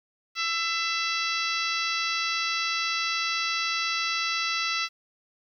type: harmonic tone with a mistuned harmonic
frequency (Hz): 666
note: E5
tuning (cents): +18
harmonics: 2 / 3 / 4 / 5 / 6 / 7 / 8 / 9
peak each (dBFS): -31 / -33 / -31 / -36 / -34 / -35 / -37 / -40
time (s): 0.35-4.89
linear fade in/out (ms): 50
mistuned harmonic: 3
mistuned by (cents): +15
effects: 10-bit